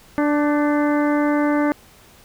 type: harmonic tone with a mistuned harmonic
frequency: 293.7 Hz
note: D4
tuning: in tune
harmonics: 1 / 2 / 3 / 4 / 5 / 6 / 7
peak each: -17 / -23 / -27 / -29 / -31 / -33 / -34 dBFS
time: 0.18-1.72 s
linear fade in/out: 0 ms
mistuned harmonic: 5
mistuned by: +45 cents
effects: pink hiss -49 dBFS RMS until 2.24 s